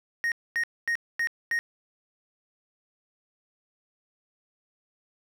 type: tone bursts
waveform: triangle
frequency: 1864.7 Hz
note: A#6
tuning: in tune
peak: -22 dBFS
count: 5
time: 0.24-1.59 s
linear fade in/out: 0 ms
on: 78 ms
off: 240 ms
effects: none